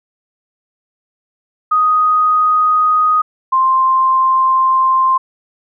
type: tone pair in turn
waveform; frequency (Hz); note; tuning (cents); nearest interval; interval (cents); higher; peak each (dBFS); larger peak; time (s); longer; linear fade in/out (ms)
sine; 1247 / 1048.6; D#6 / C6; +3 / +3; minor third; 300; first; -9; neither; 1.71-3.22 / 3.52-5.18; second; 10
effects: none